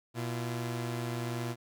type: tone pair together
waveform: sawtooth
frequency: 120.5 / 340.3 Hz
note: B2 / F4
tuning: -42 / -45 cents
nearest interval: octave + tritone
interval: 1797 cents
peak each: -30 / -36 dBFS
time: 0.14-1.56 s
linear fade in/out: 50 ms
effects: none